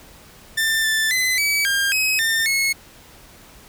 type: tone with pitch steps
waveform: sawtooth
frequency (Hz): 1786 / 1765 / 2027 / 2285 / 1605 / 2546 / 1804 / 2181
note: A6 / A6 / B6 / D7 / G6 / D#7 / A6 / C#7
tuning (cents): +25 / +5 / +45 / -48 / +40 / +39 / +43 / -29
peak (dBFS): -14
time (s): 0.57-2.73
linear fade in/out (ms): 10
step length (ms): 270
effects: pink hiss -46 dBFS RMS until 3.68 s